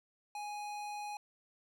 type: tone with low-pass filter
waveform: square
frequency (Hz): 830.6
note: G#5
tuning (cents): 0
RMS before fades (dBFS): -42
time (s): 0.35-1.17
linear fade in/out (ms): 2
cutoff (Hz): 12000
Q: 0.51
effects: none